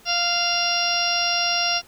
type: harmonic tone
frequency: 696 Hz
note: F5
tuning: 6 cents flat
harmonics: 1 / 2 / 3 / 4 / 5 / 6 / 7 / 8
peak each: -27 / -29 / -34 / -25 / -32 / -31 / -29 / -24 dBFS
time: 0.05-1.82 s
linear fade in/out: 50 ms
effects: pink hiss -51 dBFS RMS until 1.87 s